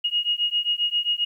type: beating tone pair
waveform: sine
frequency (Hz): 2871 / 2878.5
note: F7 / F#7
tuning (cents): +47 / -48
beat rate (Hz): 7.5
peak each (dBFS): -24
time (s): 0.04-1.25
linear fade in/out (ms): 10
effects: 10-bit